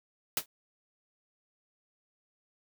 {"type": "noise with exponential decay", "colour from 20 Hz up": "white", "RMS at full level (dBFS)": -25, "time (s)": [0.37, 0.46], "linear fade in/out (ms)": 2, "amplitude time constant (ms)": 18, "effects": []}